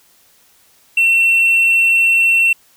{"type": "tone", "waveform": "triangle", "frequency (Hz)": 2706, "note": "E7", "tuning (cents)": 45, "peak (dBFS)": -7, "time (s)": [0.97, 2.53], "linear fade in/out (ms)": 5, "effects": ["tanh soft clip ceiling -3 dBFS", "white hiss -52 dBFS RMS until 2.76 s"]}